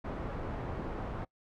pink low-pass noise, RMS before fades -38 dBFS, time 0.04-1.25 s, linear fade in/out 10 ms, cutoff 1100 Hz, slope 12 dB/octave, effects noise-tail reverb RT60 0.1 s tail -24 dB re dry

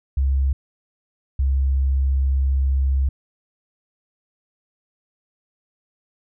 sine tone pair in turn, 67.7 / 67.45 Hz, C#2 / C#2, -40 / -47 cents, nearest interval unison, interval 7 cents, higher first, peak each -15 dBFS, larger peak neither, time 0.17-0.53 / 1.39-3.09 s, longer second, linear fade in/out 5 ms, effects tanh soft clip ceiling -11 dBFS

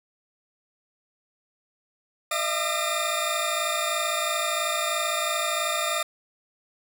20% pulse tone cluster, 614 / 672 / 1205 / 3648 Hz, D#5 / E5 / D6 / A#7, -23 / +33 / +44 / -38 cents, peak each -25 dBFS, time 2.31-6.03 s, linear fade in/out 5 ms, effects none

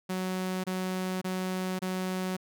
sawtooth tone bursts, 185.6 Hz, F#3, 6 cents sharp, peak -26 dBFS, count 4, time 0.09-2.368 s, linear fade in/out 10 ms, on 550 ms, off 26 ms, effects none

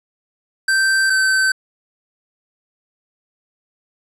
square tone pair in turn, 1560 / 1540.3 Hz, G6 / G6, -9 / -31 cents, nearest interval unison, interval 22 cents, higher first, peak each -14 dBFS, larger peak neither, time 0.68-1.1 / 1.1-1.52 s, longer neither, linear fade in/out 5 ms, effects resampled to 24000 Hz + 8-bit

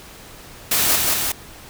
white noise with echo, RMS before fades -18 dBFS, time 0.71-0.96 s, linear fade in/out 5 ms, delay 180 ms, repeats 2, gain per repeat -2 dB, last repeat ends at 1.32 s, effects pink hiss -41 dBFS RMS until 1.69 s

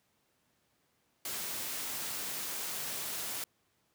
white noise, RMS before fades -38 dBFS, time 1.25-3.44 s, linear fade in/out 2 ms, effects pink hiss -74 dBFS RMS until 3.94 s + high-pass 100 Hz 12 dB/octave

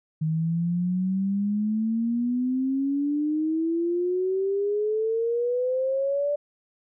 sine exponential sweep, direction up, 155.56 to 587.3 Hz, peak -22 dBFS, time 0.21-6.36 s, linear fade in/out 10 ms, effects none

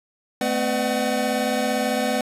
square tone cluster, 220.4 / 255.6 / 503 / 601 / 749 Hz, A3 / C4 / B4 / D5 / F#5, +3 / -40 / +32 / +40 / +21 cents, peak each -28 dBFS, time 0.41-2.21 s, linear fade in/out 2 ms, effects resampled to 32000 Hz

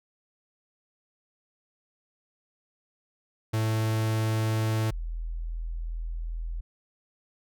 45% pulse / sine tone pair in turn, 110.2 / 41.28 Hz, A2 / E1, +3 / +3 cents, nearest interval octave + perfect fourth, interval 1700 cents, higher first, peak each -24 / -30 dBFS, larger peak first, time 3.53-4.91 / 4.91-6.61 s, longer second, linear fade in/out 10 ms, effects none

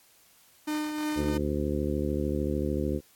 45% pulse tone with tremolo, 303.4 Hz, D#4, 44 cents flat, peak -27 dBFS, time 0.67-1.38 s, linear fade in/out 10 ms, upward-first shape triangle, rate 3 Hz, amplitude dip 45%
harmonic tone, 73.42 Hz, D2, in tune, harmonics 1 / 2 / 3 / 4 / 5 / 6 / 7, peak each -32 / -35 / -33 / -33 / -33 / -39 / -36 dBFS, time 1.15-3.01 s, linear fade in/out 50 ms
effects white hiss -60 dBFS RMS until 3.15 s + AAC 64 kbps

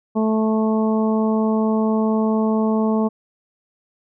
harmonic tone, 218.9 Hz, A3, 9 cents flat, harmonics 1 / 2 / 3 / 4 / 5, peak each -17 / -23 / -27 / -29 / -31 dBFS, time 0.15-3.09 s, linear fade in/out 20 ms, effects none

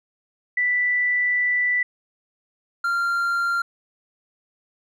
sine / triangle tone pair in turn, 1975.5 / 1386.8 Hz, B6 / F6, 0 / -13 cents, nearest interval tritone, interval 613 cents, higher first, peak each -18 dBFS, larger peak neither, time 0.57-1.83 / 2.84-3.62 s, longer first, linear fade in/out 5 ms, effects none

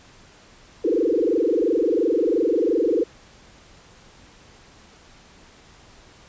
sine tone with frequency modulation, 400 Hz, G4, 35 cents sharp, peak -17 dBFS, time 0.84-3.04 s, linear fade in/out 10 ms, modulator 22.9 Hz, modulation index 4.1, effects pink hiss -50 dBFS RMS until 6.28 s + resampled to 16000 Hz

